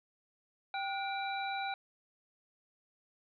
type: harmonic tone with a mistuned harmonic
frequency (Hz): 784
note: G5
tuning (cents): 0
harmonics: 1 / 2 / 3 / 5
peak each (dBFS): -36 / -42 / -42 / -44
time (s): 0.74-1.74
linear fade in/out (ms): 2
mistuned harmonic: 2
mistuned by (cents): -140
effects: none